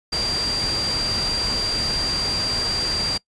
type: tone in noise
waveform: sine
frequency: 4733 Hz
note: D8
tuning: 13 cents sharp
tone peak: -22 dBFS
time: 0.12-3.18 s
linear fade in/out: 10 ms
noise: pink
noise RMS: -28 dBFS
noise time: 0.12-3.18 s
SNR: +3 dB
effects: noise-tail reverb RT60 0.1 s tail -23 dB re dry + resampled to 22050 Hz